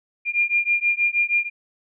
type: beating tone pair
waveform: sine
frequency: 2402 / 2408.3 Hz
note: D7 / D7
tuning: +38 / +43 cents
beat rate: 6.3 Hz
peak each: -21 dBFS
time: 0.25-1.5 s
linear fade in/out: 50 ms
effects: none